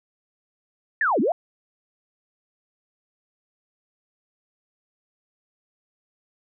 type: linear two-way sweep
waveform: sine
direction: down then up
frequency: 1851 to 194.3 to 740 Hz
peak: -18 dBFS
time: 1.01-1.32 s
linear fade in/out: 2 ms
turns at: 1.2 s
effects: none